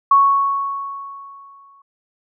sine tone with exponential decay, 1108.7 Hz, C#6, in tune, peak -7 dBFS, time 0.11-1.82 s, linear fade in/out 5 ms, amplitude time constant 370 ms, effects none

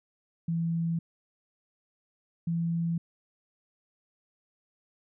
sine tone pair in turn, 166.5 / 167.75 Hz, E3 / E3, +18 / +31 cents, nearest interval unison, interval 13 cents, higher second, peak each -26 dBFS, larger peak neither, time 0.48-0.99 / 2.47-2.98 s, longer neither, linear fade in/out 5 ms, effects none

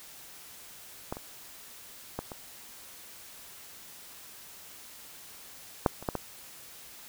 clicks, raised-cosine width 1 ms, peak -18 / -26 / -18 / -25 / -7 / -28 / -14 / -16 dBFS, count 8, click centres 1.125 / 1.169 / 2.19 / 2.318 / 5.862 / 6.026 / 6.088 / 6.153 s, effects white hiss -49 dBFS RMS until 7.08 s

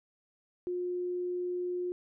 sine tone, 357.6 Hz, F4, 41 cents sharp, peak -31 dBFS, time 0.67-1.92 s, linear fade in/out 0 ms, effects none

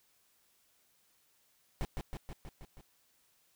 brown noise with echo, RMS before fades -34 dBFS, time 1.81-1.85 s, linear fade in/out 0 ms, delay 160 ms, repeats 6, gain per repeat -3 dB, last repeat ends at 2.81 s, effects white hiss -71 dBFS RMS until 3.55 s

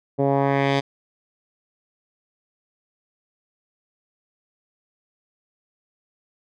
10% pulse tone with low-pass filter sweep, 138.59 Hz, C#3, in tune, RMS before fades -20 dBFS, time 0.18-0.81 s, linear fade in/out 20 ms, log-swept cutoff 500 to 4400 Hz, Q 1.4, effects none

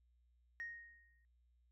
sine tone with exponential decay, 1864.7 Hz, A#6, in tune, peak -40 dBFS, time 0.6-1.25 s, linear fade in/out 0 ms, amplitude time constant 140 ms, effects tanh soft clip ceiling -38 dBFS + added 60 Hz sine -70 dBFS peak until 1.71 s

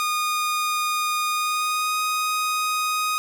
sawtooth tone with pitch glide, 1227 to 1247.7 Hz, D#6 to D#6, -25 to +4 cents, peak -18 dBFS, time 0-3.18 s, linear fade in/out 0 ms, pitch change +29 cents, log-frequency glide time 1.29-2 s, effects none

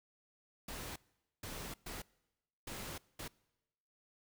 pink noise bursts at uneven times, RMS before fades -45 dBFS, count 5, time 0.68-0.96 / 1.43-1.74 / 1.86-2.02 / 2.67-2.98 / 3.19-3.28 s, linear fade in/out 5 ms, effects noise-tail reverb RT60 1.0 s tail -24 dB re dry

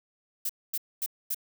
violet noise bursts, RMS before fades -30 dBFS, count 4, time 0.45-1.346 s, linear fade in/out 5 ms, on 44 ms, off 240 ms, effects none

